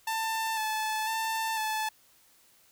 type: tone with vibrato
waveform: sawtooth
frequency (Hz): 880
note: A5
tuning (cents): 0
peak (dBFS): -25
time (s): 0.07-1.89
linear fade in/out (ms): 5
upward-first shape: square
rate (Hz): 1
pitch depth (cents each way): 22
effects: white hiss -62 dBFS RMS until 2.71 s